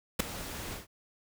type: noise with ADSR envelope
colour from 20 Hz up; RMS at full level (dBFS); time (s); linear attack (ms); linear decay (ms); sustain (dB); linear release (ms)
pink; -23; 0.19-0.87; 13; 4; -17; 140
effects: none